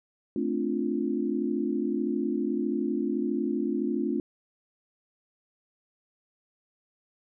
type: chord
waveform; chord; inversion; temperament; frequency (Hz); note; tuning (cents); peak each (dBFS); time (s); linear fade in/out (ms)
sine; D minor seventh; second; equal; 220 / 261.6 / 293.7 / 349.2; A3 / C4 / D4 / F4; 0 / 0 / 0 / 0; -31; 0.36-4.2; 2
effects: none